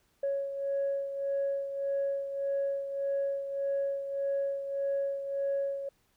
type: beating tone pair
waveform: sine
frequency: 554.4 / 556.1 Hz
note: C#5 / C#5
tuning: 0 / +5 cents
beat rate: 1.7 Hz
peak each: -29 / -36 dBFS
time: 0.23-5.89 s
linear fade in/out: 5 ms
effects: tanh soft clip ceiling -24 dBFS + pink hiss -71 dBFS RMS until 6.16 s